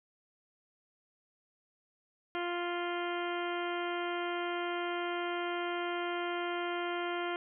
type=harmonic tone; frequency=349.2 Hz; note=F4; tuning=in tune; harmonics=1 / 2 / 3 / 4 / 5 / 6 / 7 / 8 / 9; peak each=-36 / -39 / -42 / -41 / -47 / -45 / -49 / -50 / -47 dBFS; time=2.35-7.36 s; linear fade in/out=0 ms; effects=none